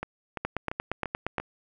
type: two click trains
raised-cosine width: 0.5 ms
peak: -17 / -13 dBFS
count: 5 / 9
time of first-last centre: 0.03-1.4 / 0.45-1.382 s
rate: 2.92 / 8.58 Hz
effects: none